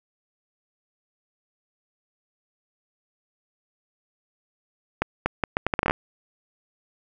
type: accelerating click train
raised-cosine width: 0.5 ms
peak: -6 dBFS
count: 12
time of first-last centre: 5.02-5.909 s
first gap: 240 ms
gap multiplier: 0.74
effects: none